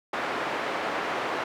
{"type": "band-pass noise", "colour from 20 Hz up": "pink", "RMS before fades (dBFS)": -30, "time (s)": [0.13, 1.44], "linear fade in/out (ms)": 5, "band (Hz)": [440, 2000], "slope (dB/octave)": 12, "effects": []}